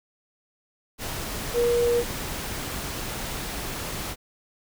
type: tone in noise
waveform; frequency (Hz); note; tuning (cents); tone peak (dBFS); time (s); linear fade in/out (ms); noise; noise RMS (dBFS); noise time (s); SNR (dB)
sine; 476.8; A#4; +39; -19; 1.53-2.04; 50; pink; -32; 0.98-4.16; +10
effects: none